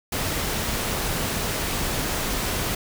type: noise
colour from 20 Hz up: pink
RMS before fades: -26 dBFS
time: 0.12-2.75 s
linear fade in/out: 5 ms
effects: none